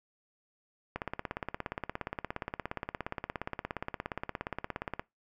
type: click train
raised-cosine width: 0.5 ms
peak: -19 dBFS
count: 70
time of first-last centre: 0.96-4.995 s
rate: 17.1 Hz
effects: noise-tail reverb RT60 0.2 s tail -22 dB re dry